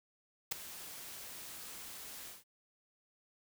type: noise with ADSR envelope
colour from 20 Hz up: white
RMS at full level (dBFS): -31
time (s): 0.51-2.44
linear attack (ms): 13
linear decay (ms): 3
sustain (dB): -17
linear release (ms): 160
effects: none